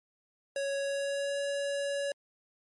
square tone with pitch glide, 555 to 563.7 Hz, C#5 to C#5, +2 to +29 cents, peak -31 dBFS, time 0.56-2.12 s, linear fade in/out 2 ms, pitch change +27 cents, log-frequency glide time 0.76-1.41 s, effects MP3 48 kbps

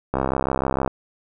click train, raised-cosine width 1 ms, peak -7 dBFS, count 50, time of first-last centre 0.14-0.877 s, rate 66.5 Hz, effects none

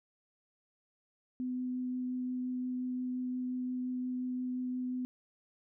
sine tone with vibrato, 252.1 Hz, B3, 36 cents sharp, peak -33 dBFS, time 1.4-5.05 s, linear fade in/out 0 ms, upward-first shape triangle, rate 5.7 Hz, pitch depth 8 cents each way, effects none

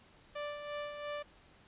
sawtooth tone with tremolo, 587.3 Hz, D5, in tune, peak -33 dBFS, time 0.35-1.23 s, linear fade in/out 10 ms, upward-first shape sine, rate 2.9 Hz, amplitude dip 50%, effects pink hiss -62 dBFS RMS until 1.67 s + resampled to 8000 Hz

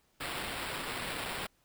white noise with sample-and-hold, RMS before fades -38 dBFS, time 0.2-1.47 s, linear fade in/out 10 ms, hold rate 6300 Hz, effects pink hiss -71 dBFS RMS until 1.64 s

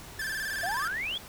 45% pulse tone with vibrato, 1661.2 Hz, G#6, in tune, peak -31 dBFS, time 0.19-0.88 s, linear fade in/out 5 ms, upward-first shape square, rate 19 Hz, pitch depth 80 cents each way
click train, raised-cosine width 0.3 ms, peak -31 dBFS, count 47, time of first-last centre 0.5-1.154 s, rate 70.3 Hz
sine exponential sweep, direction up, 659.3 to 3496 Hz, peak -30 dBFS, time 0.63-1.18 s, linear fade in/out 5 ms
effects pink hiss -46 dBFS RMS until 1.28 s

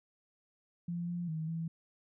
sine tone with pitch steps, 172.4 / 174.1 / 158.6 / 164.3 Hz, F3 / F3 / D#3 / E3, -22 / -5 / +33 / -5 cents, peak -34 dBFS, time 0.88-1.68 s, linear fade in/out 5 ms, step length 200 ms, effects none

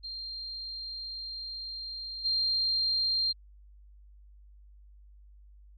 sine tone with level steps, 4186 Hz, C8, in tune, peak -36 / -25 dBFS, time 0.03-3.33 s, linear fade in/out 20 ms, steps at 2.24 s, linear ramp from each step 20 ms, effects added 50 Hz sine -51 dBFS peak until 5.77 s + MP3 96 kbps

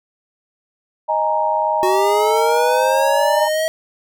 sine chord, D# suspended fourth, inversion none, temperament equal, 622.3 / 830.6 / 932.3 Hz, D#5 / G#5 / A#5, 0 / 0 / 0 cents, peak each -20 / -21 / -18 dBFS, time 1.08-3.49 s, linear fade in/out 20 ms
square linear sweep, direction up, 366.1 to 643 Hz, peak -17 dBFS, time 1.83-3.68 s, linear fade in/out 0 ms
effects none

